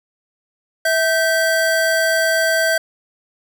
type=tone pair together; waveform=square; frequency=653 / 1553.1 Hz; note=E5 / G6; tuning=-17 / -17 cents; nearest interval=octave + minor third; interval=1500 cents; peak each=-18 dBFS; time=0.85-2.78 s; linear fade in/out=5 ms; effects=none